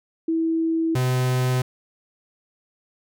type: tone pair in turn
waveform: sine / 45% pulse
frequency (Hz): 326.1 / 127.41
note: E4 / C3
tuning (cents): -19 / -46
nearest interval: octave + major third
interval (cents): 1627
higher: first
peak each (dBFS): -19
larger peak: neither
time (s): 0.28-0.95 / 0.95-1.62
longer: neither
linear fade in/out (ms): 5
effects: none